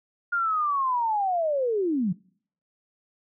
sine linear sweep, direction down, 1424 to 164.81 Hz, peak -22 dBFS, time 0.32-2.13 s, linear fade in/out 10 ms, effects noise-tail reverb RT60 0.6 s tail -26 dB re dry

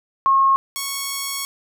sine / 5% pulse tone pair in turn, 1083 / 1105.1 Hz, C#6 / C#6, -41 / -6 cents, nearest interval unison, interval 35 cents, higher second, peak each -12 dBFS, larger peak neither, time 0.26-0.56 / 0.76-1.45 s, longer second, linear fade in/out 0 ms, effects none

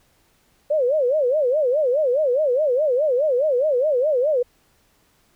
sine tone with vibrato, 551 Hz, C#5, 11 cents flat, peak -16 dBFS, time 0.7-4.43 s, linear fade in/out 10 ms, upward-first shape sine, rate 4.8 Hz, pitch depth 230 cents each way, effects pink hiss -61 dBFS RMS until 5.35 s

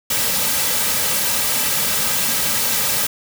white noise with comb filter, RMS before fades -19 dBFS, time 0.1-3.07 s, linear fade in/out 5 ms, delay 2.8 ms, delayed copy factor -0.6, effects none

